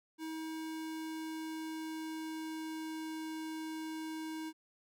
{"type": "tone with pitch glide", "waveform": "square", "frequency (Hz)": [318.7, 316.7], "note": ["D#4", "D#4"], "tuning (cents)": [42, 31], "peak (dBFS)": -40, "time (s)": [0.18, 4.53], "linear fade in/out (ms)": 50, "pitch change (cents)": -11, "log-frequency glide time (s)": [0.42, 3.29], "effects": []}